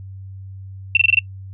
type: tone bursts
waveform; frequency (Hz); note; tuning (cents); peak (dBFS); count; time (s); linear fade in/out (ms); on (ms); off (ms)
sine; 2700; E7; +41; -9; 6; 0.95-1.19; 2; 20; 24
effects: noise-tail reverb RT60 0.1 s tail -23 dB re dry + added 96 Hz sine -32 dBFS peak until 1.53 s

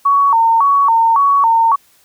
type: tone with vibrato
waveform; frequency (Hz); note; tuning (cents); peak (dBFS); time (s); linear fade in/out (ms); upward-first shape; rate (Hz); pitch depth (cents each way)
sine; 1011; B5; +40; -8; 0.05-1.76; 10; square; 1.8; 180
effects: white hiss -52 dBFS RMS until 2.04 s

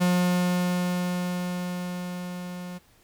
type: tone with level ramp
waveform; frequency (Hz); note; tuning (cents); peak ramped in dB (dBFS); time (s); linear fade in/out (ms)
45% pulse; 178.9; F3; +42; -19 to -35; 0-2.79; 20
effects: pink hiss -60 dBFS RMS until 3.03 s

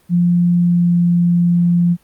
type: tone with pitch glide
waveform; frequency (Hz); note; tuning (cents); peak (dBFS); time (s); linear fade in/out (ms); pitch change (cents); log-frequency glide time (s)
sine; 174.61 to 173.5; F3 to F3; 0 to -11; -10; 0.09-1.97; 50; -11; 0.52-0.97
effects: pink hiss -55 dBFS RMS until 2.03 s + Opus 32 kbps

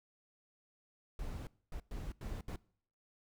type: noise bursts at uneven times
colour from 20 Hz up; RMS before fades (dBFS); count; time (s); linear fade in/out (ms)
brown; -42; 5; 1.19-1.47 / 1.72-1.8 / 1.91-2.12 / 2.21-2.41 / 2.48-2.56; 2
effects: noise-tail reverb RT60 0.6 s tail -23 dB re dry

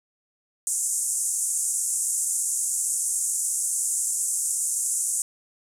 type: band-pass noise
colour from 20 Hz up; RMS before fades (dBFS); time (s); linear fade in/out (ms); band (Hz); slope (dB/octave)
white; -26; 0.67-5.22; 0; 6800 to 10000; 48
effects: none

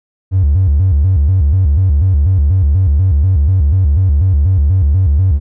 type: tone with vibrato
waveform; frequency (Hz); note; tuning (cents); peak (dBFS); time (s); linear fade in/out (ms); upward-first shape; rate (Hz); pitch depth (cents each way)
triangle; 82.41; E2; 0; -4; 0.31-5.4; 50; square; 4.1; 240
effects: tanh soft clip ceiling -4 dBFS

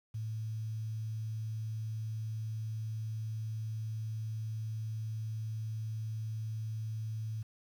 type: tone with quantisation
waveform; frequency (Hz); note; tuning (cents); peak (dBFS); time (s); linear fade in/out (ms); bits
sine; 110; A2; 0; -35; 0.14-7.43; 10; 10
effects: none

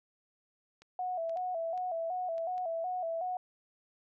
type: clicks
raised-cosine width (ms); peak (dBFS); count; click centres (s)
0.2; -38; 6; 0.82 / 1.295 / 1.372 / 1.777 / 2.381 / 2.58
type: tone with vibrato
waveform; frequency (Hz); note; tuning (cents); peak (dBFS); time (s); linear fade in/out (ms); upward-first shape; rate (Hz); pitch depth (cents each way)
sine; 695; F5; -9; -32; 0.99-3.37; 2; square; 2.7; 89
effects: none

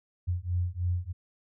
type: beating tone pair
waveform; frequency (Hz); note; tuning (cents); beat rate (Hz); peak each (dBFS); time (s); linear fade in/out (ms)
sine; 87.31 / 90.51; F2 / F#2; 0 / -38; 3.2; -30; 0.27-1.13; 20
effects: none

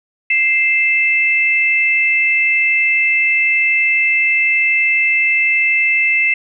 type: tone pair together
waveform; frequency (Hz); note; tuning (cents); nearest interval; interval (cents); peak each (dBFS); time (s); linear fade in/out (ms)
sine; 2096 / 2637; C7 / E7; +2 / 0; major third; 398; -14; 0.3-6.34; 5
effects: none

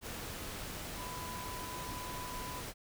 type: tone in noise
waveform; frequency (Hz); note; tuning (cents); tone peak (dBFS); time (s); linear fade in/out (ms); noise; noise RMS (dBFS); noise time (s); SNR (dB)
sine; 997; B5; +16; -44; 0.95-2.63; 50; pink; -43; 0.01-2.74; -4
effects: none

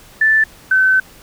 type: tone pair in turn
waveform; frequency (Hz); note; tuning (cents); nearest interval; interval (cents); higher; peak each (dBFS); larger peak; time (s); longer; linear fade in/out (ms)
sine; 1760 / 1526.9; A6 / G6; 0 / -46; major second; 246; first; -9; neither; 0.21-0.44 / 0.71-1; second; 5
effects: pink hiss -43 dBFS RMS until 1.22 s

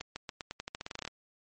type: accelerating click train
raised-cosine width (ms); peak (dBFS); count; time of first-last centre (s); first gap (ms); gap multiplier
0.2; -20; 16; 0.01-1.076; 150; 0.88
effects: MP3 32 kbps

